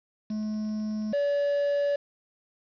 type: tone pair in turn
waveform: triangle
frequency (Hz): 214.3 / 572.1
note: A3 / D5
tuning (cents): -45 / -45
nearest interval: octave + perfect fourth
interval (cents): 1700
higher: second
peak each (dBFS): -26 / -21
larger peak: second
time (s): 0.3-1.13 / 1.13-1.96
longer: neither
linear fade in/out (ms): 5
effects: resampled to 11025 Hz + 8-bit